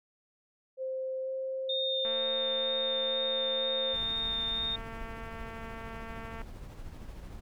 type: tone with pitch glide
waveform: sine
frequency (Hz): 523.3 to 527.5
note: C5 to C5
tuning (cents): 0 to +14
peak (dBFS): -32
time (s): 0.77-3.97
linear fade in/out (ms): 50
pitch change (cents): +14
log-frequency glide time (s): 1.23-1.29
type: tone with vibrato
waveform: sine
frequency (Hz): 3648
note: A#7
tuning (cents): -38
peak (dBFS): -30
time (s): 1.69-4.76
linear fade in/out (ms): 5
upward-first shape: sine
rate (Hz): 2.1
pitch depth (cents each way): 11
type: click train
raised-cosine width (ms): 0.5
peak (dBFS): -30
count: 988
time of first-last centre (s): 2.05-6.417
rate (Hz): 226
type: noise with tremolo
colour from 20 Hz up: brown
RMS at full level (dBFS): -42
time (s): 3.93-7.41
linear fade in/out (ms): 20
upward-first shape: triangle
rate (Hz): 13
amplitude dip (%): 40
effects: none